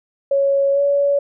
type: tone with pitch glide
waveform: sine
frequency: 554.4 to 566 Hz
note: C#5 to C#5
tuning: 0 to +36 cents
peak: -13 dBFS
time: 0.31-1.19 s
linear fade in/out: 5 ms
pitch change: +36 cents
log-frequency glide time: 0.72-0.81 s
effects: none